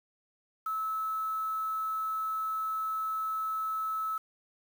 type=tone with quantisation; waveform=sine; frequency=1300 Hz; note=E6; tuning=24 cents flat; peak=-30 dBFS; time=0.66-4.18 s; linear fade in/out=5 ms; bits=8; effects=none